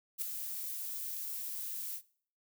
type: noise with ADSR envelope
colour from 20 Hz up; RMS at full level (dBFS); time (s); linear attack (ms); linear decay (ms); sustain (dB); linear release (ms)
violet; -33; 0.18-2.02; 39; 3; -7; 74
effects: noise-tail reverb RT60 0.5 s tail -20 dB re dry